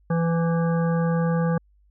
harmonic tone with a mistuned harmonic, 167.1 Hz, E3, 24 cents sharp, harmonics 1 / 3 / 5 / 7 / 9 / 10, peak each -20 / -27 / -34 / -35 / -41 / -39 dBFS, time 0.1-1.58 s, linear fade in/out 5 ms, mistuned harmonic 10, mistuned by -50 cents, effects added 50 Hz sine -56 dBFS peak until 1.9 s

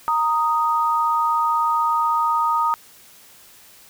sine tone pair together, 928.3 / 1244.5 Hz, A#5 / D#6, -7 / 0 cents, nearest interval perfect fourth, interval 507 cents, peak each -20 / -19 dBFS, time 0.08-2.74 s, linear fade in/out 0 ms, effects white hiss -48 dBFS RMS until 3.89 s

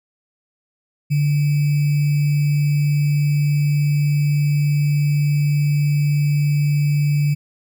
sine tone with sample-and-hold, 146.1 Hz, D3, 9 cents flat, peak -14 dBFS, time 1.1-7.35 s, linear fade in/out 20 ms, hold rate 2450 Hz, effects none

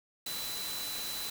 sine tone in noise, 4000 Hz, B7, 21 cents sharp, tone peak -39 dBFS, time 0.26-1.3 s, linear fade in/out 5 ms, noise white, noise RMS -39 dBFS, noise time 0.26-1.3 s, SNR -3 dB, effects none

